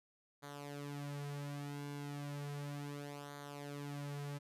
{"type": "tone with flanger", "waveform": "sawtooth", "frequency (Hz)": 143.8, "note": "D3", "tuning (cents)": -36, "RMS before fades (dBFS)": -45, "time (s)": [0.42, 4.39], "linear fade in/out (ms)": 20, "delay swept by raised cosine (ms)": [0.37, 5.37], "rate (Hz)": 0.34, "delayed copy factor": -0.7, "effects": ["resampled to 32000 Hz"]}